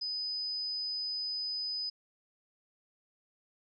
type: tone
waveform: sine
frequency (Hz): 5000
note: D#8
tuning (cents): +8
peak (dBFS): -33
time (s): 0.01-1.9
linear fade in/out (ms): 10
effects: none